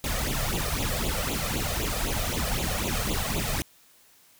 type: noise with flanger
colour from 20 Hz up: pink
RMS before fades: -28 dBFS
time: 0.04-3.62 s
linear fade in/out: 0 ms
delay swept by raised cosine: 0.28 to 1.68 ms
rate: 3.9 Hz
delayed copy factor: +0.8
effects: white hiss -58 dBFS RMS until 4.39 s